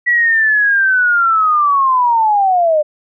sine linear sweep, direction down, 1949 to 590 Hz, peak -9 dBFS, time 0.06-2.83 s, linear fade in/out 20 ms, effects none

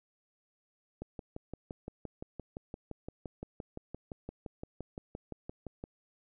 click train, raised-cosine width 2 ms, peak -27 dBFS, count 29, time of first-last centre 1.02-5.839 s, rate 5.81 Hz, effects none

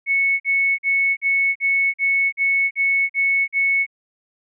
sine tone bursts, 2207 Hz, C#7, 8 cents flat, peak -15 dBFS, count 10, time 0.06-3.865 s, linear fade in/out 50 ms, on 340 ms, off 45 ms, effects none

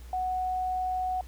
sine tone, 740 Hz, F#5, in tune, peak -27 dBFS, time 0.13-1.21 s, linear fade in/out 2 ms, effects added 60 Hz sine -42 dBFS peak until 1.27 s + pink hiss -56 dBFS RMS until 1.27 s

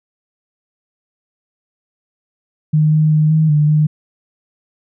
sine tone with pitch steps, 153.6 / 154.8 / 153.7 / 157.3 / 149.5 / 152.5 Hz, D#3 / D#3 / D#3 / D#3 / D3 / D#3, -22 / -9 / -21 / +19 / +31 / -34 cents, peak -9 dBFS, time 2.73-3.87 s, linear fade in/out 10 ms, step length 190 ms, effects none

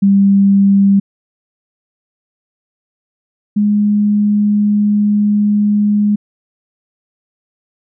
sine tone pair in turn, 197.8 / 207.4 Hz, G3 / G#3, +16 / -2 cents, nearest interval minor second, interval 82 cents, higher second, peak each -6 / -9 dBFS, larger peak first, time 0.02-1 / 3.56-6.16 s, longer second, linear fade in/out 10 ms, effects none

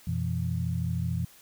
sine tone cluster, 89.5 / 122.9 / 168 Hz, F2 / B2 / E3, +43 / -8 / +33 cents, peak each -31 dBFS, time 0.07-1.25 s, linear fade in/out 5 ms, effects white hiss -55 dBFS RMS until 1.41 s

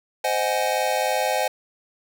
square chord, Ab dominant seventh, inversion first, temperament just, 519.1 / 623 / 747.5 / 830.6 Hz, C5 / Eb5 / Gb5 / Ab5, -14 / +2 / +17 / 0 cents, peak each -27 dBFS, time 0.24-1.48 s, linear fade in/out 5 ms, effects none

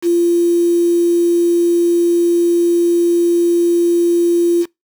sine tone with quantisation, 344 Hz, F4, 26 cents flat, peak -10 dBFS, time 0.02-4.66 s, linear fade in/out 50 ms, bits 5, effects noise-tail reverb RT60 0.2 s tail -25 dB re dry

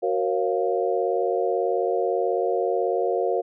sine chord, Gb major seventh, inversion none, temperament equal with one note detuned, 370 / 466.2 / 544.5 / 698.5 Hz, Gb4 / Bb4 / Db5 / F5, 0 / 0 / -31 / 0 cents, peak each -26 / -25 / -27 / -27 dBFS, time 0.02-3.42 s, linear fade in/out 20 ms, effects none

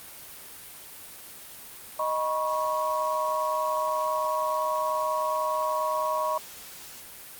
sine tone cluster, 622 / 970 / 1100 Hz, D#5 / B5 / C#6, -1 / -31 / -14 cents, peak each -29 dBFS, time 1.99-6.38 s, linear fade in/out 5 ms, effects white hiss -44 dBFS RMS until 7.39 s + Opus 32 kbps

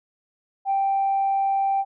sine tone, 784 Hz, G5, in tune, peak -18 dBFS, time 0.65-1.85 s, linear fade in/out 50 ms, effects tanh soft clip ceiling -15 dBFS

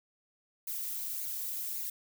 violet noise with flanger, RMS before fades -37 dBFS, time 0.67-1.9 s, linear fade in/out 5 ms, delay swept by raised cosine 0.45 to 3.15 ms, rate 1.8 Hz, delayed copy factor +0.6, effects none

